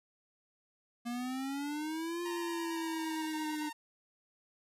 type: exponential two-way sweep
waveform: square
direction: up then down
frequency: 235.6 to 349.2 to 300.3 Hz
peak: -36 dBFS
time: 1.05-3.7 s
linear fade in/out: 20 ms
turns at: 2.23 s
type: tone with vibrato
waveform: sawtooth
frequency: 929 Hz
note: A#5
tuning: 6 cents flat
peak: -38 dBFS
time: 2.25-3.73 s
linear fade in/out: 10 ms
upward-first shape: square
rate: 8.8 Hz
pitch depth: 24 cents each way
effects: resampled to 32000 Hz